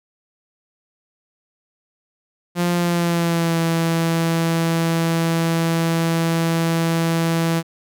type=tone with pitch glide; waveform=sawtooth; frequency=174.61 to 165.48 Hz; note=F3 to E3; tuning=0 to +7 cents; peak=-13 dBFS; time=2.55-7.63 s; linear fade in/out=50 ms; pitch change=-93 cents; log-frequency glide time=2.73-3.59 s; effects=none